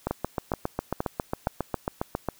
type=two click trains; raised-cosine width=1 ms; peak=-12 / -12 dBFS; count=4 / 17; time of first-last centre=0.07-1.472 / 0.11-2.287 s; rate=2.14 / 7.35 Hz; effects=white hiss -57 dBFS RMS until 2.39 s